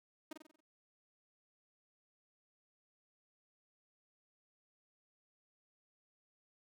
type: tone with echo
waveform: sawtooth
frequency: 311.1 Hz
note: D#4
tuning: in tune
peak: -39 dBFS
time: 0.31-0.33 s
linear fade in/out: 5 ms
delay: 46 ms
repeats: 6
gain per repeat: -5 dB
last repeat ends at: 0.606 s
effects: none